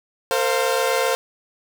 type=chord; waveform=sawtooth; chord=Bb suspended second; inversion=none; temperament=equal with one note detuned; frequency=456 / 523.3 / 698.5 Hz; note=Bb4 / C5 / F5; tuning=-38 / 0 / 0 cents; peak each=-19 / -17 / -22 dBFS; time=0.31-1.15 s; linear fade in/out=0 ms; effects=none